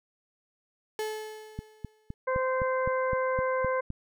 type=tone with exponential decay; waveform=35% pulse; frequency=431.9 Hz; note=A4; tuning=32 cents flat; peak=-27 dBFS; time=0.99-2.14 s; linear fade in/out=1 ms; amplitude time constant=250 ms
type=click train; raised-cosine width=5 ms; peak=-22 dBFS; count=10; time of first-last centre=1.59-3.904 s; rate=3.89 Hz
type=harmonic tone; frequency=518 Hz; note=C5; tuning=17 cents flat; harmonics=1 / 2 / 3 / 4; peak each=-27 / -31 / -36 / -40 dBFS; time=2.27-3.81 s; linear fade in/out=10 ms
effects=none